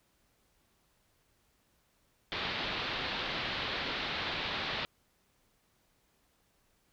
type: low-pass noise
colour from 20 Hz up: white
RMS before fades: -36 dBFS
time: 2.32-4.85 s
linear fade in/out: 0 ms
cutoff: 4200 Hz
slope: 48 dB/octave
effects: pink hiss -72 dBFS RMS until 6.92 s